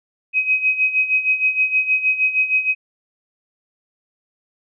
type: tone with tremolo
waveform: sine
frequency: 2529 Hz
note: D#7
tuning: 28 cents sharp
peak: -12 dBFS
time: 0.33-2.75 s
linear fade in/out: 50 ms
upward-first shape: sine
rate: 6.4 Hz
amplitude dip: 75%
effects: none